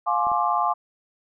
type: chord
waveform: sine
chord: D half-diminished seventh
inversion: first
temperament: just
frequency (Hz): 704.8 / 845.8 / 1057.2 / 1174.7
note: F5 / Ab5 / C6 / D6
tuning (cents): +16 / +31 / +18 / 0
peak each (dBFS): -25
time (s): 0.06-0.74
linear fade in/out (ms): 20
type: clicks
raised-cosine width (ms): 2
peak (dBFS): -28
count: 2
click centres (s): 0.269 / 0.317
effects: none